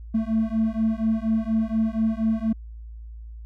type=beating tone pair; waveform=triangle; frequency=220 / 224.2 Hz; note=A3 / A3; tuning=0 / +33 cents; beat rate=4.2 Hz; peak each=-21 dBFS; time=0.14-2.53 s; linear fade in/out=10 ms; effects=tanh soft clip ceiling -12 dBFS + added 56 Hz sine -36 dBFS peak until 3.45 s